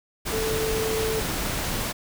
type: tone in noise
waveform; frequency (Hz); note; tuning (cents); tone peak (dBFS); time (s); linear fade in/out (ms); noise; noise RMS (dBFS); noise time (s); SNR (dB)
sine; 441.1; A4; +4; -25; 0.32-1.21; 20; pink; -28; 0.25-1.93; 0
effects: none